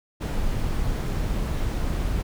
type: noise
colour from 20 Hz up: brown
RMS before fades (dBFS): -25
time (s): 0.2-2.23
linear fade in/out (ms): 20
effects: none